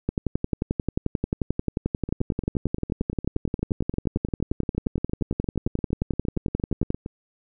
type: two click trains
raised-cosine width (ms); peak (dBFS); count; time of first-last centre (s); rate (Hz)
3; -18 / -10; 44 / 78; 2.09-7.061 / 0.09-6.904; 8.65 / 11.3
effects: none